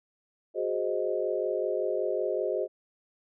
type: chord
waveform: sine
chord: Ab dominant seventh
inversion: third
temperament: equal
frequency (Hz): 370 / 415.3 / 523.3 / 622.3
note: Gb4 / Ab4 / C5 / Eb5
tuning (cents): 0 / 0 / 0 / 0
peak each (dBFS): -32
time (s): 0.54-2.68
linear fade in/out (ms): 50
effects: none

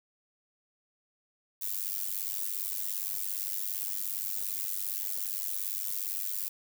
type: noise with amplitude modulation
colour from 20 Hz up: violet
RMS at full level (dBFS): -30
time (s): 1.61-6.49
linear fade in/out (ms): 10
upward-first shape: sine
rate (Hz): 97.4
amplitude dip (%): 100
effects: none

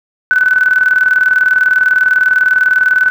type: tone with tremolo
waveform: sine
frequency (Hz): 1504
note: F#6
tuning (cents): +28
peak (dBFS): -5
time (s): 0.31-3.1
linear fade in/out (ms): 0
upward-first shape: square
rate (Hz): 20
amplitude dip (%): 60
effects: none

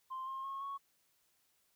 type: tone with pitch steps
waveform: sine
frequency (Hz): 1046.5 / 1066.6 / 1087.2 / 1108.1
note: C6 / C6 / C#6 / C#6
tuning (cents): 0 / +33 / -34 / -1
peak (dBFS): -38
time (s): 0.1-0.78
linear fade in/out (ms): 20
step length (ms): 170
effects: tanh soft clip ceiling -36 dBFS + white hiss -75 dBFS RMS until 1.75 s

